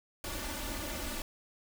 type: noise with comb filter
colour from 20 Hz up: pink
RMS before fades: -38 dBFS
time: 0.24-1.22 s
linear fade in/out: 2 ms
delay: 3.4 ms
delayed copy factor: +0.9
effects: none